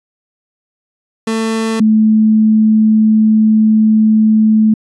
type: tone pair in turn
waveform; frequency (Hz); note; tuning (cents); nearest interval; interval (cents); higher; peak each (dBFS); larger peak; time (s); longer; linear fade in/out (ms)
30% pulse / sine; 223.3 / 217.4; A3 / A3; +26 / -21; unison; 47; first; -11 / -6; second; 1.27-1.8 / 1.8-4.74; second; 5
effects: resampled to 24000 Hz